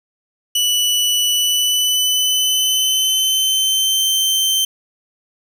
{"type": "tone with pitch glide", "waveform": "sawtooth", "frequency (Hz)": [2960, 3107], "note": ["F#7", "G7"], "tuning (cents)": [0, -16], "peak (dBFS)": -11, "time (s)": [0.55, 4.65], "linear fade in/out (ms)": 5, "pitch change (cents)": 84, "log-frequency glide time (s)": [1.27, 4.01], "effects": []}